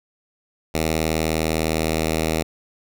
5% pulse tone with notch filter, 79.7 Hz, D#2, 42 cents sharp, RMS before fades -22 dBFS, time 0.74-2.43 s, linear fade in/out 10 ms, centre 1000 Hz, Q 1.6, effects none

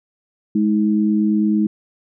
sine tone pair together, 210 / 319 Hz, G#3 / D#4, +19 / +43 cents, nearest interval perfect fifth, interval 724 cents, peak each -15 / -19 dBFS, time 0.55-1.67 s, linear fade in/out 5 ms, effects none

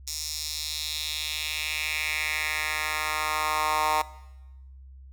10% pulse tone with high-pass filter sweep, 154 Hz, D#3, 17 cents flat, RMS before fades -29 dBFS, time 0.07-4.02 s, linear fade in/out 5 ms, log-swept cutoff 5700 to 930 Hz, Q 2.5, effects noise-tail reverb RT60 1.0 s tail -19 dB re dry + added 66 Hz sine -44 dBFS peak until 5.12 s

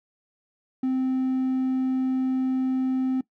triangle tone, 260 Hz, C4, 11 cents flat, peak -19 dBFS, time 0.83-3.21 s, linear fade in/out 5 ms, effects noise-tail reverb RT60 0.1 s tail -21 dB re dry + tanh soft clip ceiling -15 dBFS

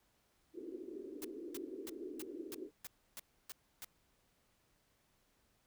pink band-pass noise, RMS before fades -47 dBFS, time 0.53-2.71 s, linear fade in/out 50 ms, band 300 to 400 Hz, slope 48 dB/octave
white noise bursts, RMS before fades -47 dBFS, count 9, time 1.22-3.845 s, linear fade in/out 0 ms, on 25 ms, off 300 ms
effects pink hiss -75 dBFS RMS until 5.66 s

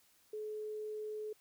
sine tone, 427.6 Hz, A4, 49 cents flat, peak -39 dBFS, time 0.33-1.33 s, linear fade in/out 5 ms, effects white hiss -69 dBFS RMS until 1.4 s

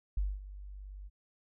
sine tone with ADSR envelope, 48.95 Hz, G1, 2 cents flat, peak -27 dBFS, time 0.17-1.1 s, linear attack 5 ms, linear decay 220 ms, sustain -16 dB, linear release 35 ms, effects none

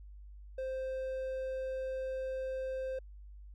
triangle tone, 523.3 Hz, C5, in tune, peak -33 dBFS, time 0.58-2.99 s, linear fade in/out 5 ms, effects added 50 Hz sine -48 dBFS peak until 3.54 s

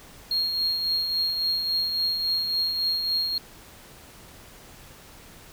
triangle tone with tremolo, 4256 Hz, C8, 29 cents sharp, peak -19 dBFS, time 0.31-3.38 s, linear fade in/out 2 ms, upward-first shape triangle, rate 3.6 Hz, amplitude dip 50%, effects tanh soft clip ceiling -16 dBFS + pink hiss -48 dBFS RMS until 5.52 s

